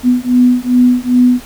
sine beating tone pair, 246.9 / 249.4 Hz, B3 / B3, 0 / +17 cents, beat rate 2.5 Hz, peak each -10 dBFS, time 0.03-1.41 s, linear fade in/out 50 ms, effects pink hiss -35 dBFS RMS until 1.45 s

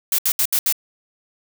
blue noise bursts, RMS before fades -18 dBFS, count 5, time 0.12-0.725 s, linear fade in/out 2 ms, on 65 ms, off 70 ms, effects none

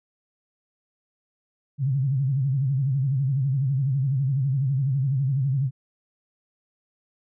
sine tone with vibrato, 135 Hz, C#3, 45 cents flat, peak -20 dBFS, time 1.78-5.71 s, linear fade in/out 50 ms, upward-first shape sine, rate 12 Hz, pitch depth 120 cents each way, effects none

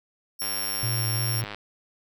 5% pulse tone, 5530 Hz, F8, 18 cents flat, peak -22 dBFS, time 0.39-1.42 s, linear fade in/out 20 ms
click train, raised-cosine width 0.3 ms, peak -19 dBFS, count 117, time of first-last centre 0.42-1.546 s, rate 103 Hz
triangle tone with vibrato, 116.54 Hz, A#2, in tune, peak -24 dBFS, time 0.83-1.44 s, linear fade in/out 0 ms, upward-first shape square, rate 2.8 Hz, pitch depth 17 cents each way
effects none

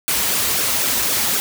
white noise with flanger, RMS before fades -19 dBFS, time 0.08-1.4 s, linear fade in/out 0 ms, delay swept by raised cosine 0.98 to 6.98 ms, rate 3.9 Hz, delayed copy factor -0.95, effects none

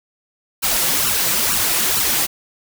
white noise with flanger, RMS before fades -18 dBFS, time 0.62-2.27 s, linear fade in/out 20 ms, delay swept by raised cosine 0.7 to 6.1 ms, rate 2.2 Hz, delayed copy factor +0.8, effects none

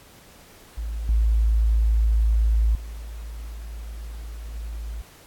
sine tone with level steps, 55 Hz, A1, in tune, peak -26 / -16 / -32 / -29 dBFS, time 0.77-5.02 s, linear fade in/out 10 ms, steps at 1.09 / 2.75 / 4.54 s, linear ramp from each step 2 ms, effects pink hiss -50 dBFS RMS until 5.26 s + AAC 64 kbps

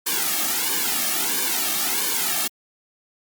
white noise with flanger, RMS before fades -23 dBFS, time 0.06-2.48 s, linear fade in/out 10 ms, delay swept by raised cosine 1.5 to 2.05 ms, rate 1.5 Hz, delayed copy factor -0.95, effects high-pass 200 Hz 12 dB/octave + Opus 48 kbps

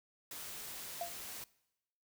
white noise, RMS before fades -46 dBFS, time 0.31-1.44 s, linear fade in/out 2 ms
sine tone with exponential decay, 690 Hz, F5, 21 cents flat, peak -33 dBFS, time 1.01-1.17 s, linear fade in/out 2 ms, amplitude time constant 33 ms
effects noise-tail reverb RT60 0.9 s tail -22 dB re dry

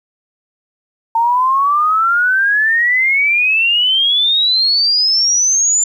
sine exponential sweep, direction up, 904 to 7200 Hz, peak -10 dBFS, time 1.15-5.84 s, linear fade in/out 5 ms, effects 8-bit

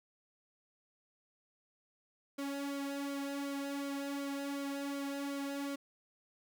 sawtooth tone with flanger, 280 Hz, C#4, 18 cents sharp, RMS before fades -39 dBFS, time 2.38-5.76 s, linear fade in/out 10 ms, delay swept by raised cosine 1.1 to 2.7 ms, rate 2.7 Hz, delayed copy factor -0.7, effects none

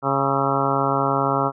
harmonic tone with a mistuned harmonic, 137.6 Hz, C#3, 12 cents flat, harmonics 1 / 2 / 3 / 4 / 5 / 6 / 7 / 8 / 9 / 10, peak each -27 / -27 / -27 / -27 / -27 / -27 / -27 / -27 / -27 / -27 dBFS, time 0.02-1.52 s, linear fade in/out 50 ms, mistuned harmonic 10, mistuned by -47 cents, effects none

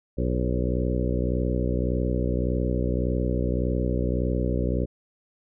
harmonic tone with a mistuned harmonic, 61.74 Hz, B1, in tune, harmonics 1 / 2 / 3 / 4 / 5 / 6 / 7 / 8 / 9, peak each -26 / -29 / -31 / -32 / -33 / -34 / -34 / -35 / -36 dBFS, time 0.17-4.86 s, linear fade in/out 20 ms, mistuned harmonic 8, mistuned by +30 cents, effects none

